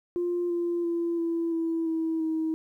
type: tone with pitch steps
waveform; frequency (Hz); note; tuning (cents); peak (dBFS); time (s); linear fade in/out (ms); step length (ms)
sine; 350.3 / 344.9 / 339.5 / 334.3 / 329.1 / 324 / 319; F4 / F4 / F4 / E4 / E4 / E4 / D#4; +5 / -22 / -49 / +24 / -3 / -30 / +43; -24; 0.16-2.54; 0; 340
effects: tanh soft clip ceiling -21 dBFS + 11-bit